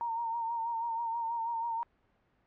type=tone with vibrato; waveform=sine; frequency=923 Hz; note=A#5; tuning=17 cents flat; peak=-31 dBFS; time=0.01-1.83 s; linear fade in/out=0 ms; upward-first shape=sine; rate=6.2 Hz; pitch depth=41 cents each way; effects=pink hiss -71 dBFS RMS until 2.46 s + low-pass 2000 Hz 12 dB/octave